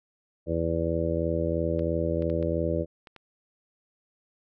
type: harmonic tone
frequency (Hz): 83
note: E2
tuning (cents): +12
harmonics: 1 / 2 / 3 / 4 / 5 / 6 / 7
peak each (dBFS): -31 / -32 / -37 / -31 / -35 / -31 / -31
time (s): 0.46-2.86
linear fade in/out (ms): 50
type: clicks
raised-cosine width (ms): 0.3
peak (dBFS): -30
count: 6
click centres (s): 1.793 / 2.223 / 2.3 / 2.427 / 3.072 / 3.163
effects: none